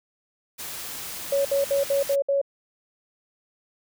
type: noise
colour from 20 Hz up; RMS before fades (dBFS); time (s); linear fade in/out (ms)
white; -35; 0.58-2.16; 20
type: tone bursts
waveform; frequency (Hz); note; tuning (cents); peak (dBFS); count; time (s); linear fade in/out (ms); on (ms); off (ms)
sine; 557; C#5; +8; -19; 6; 1.32-2.415; 5; 130; 63
effects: none